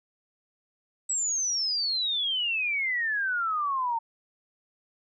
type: exponential sweep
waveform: sine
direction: down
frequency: 7902 to 900 Hz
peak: -25 dBFS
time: 1.09-3.99 s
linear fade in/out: 10 ms
effects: none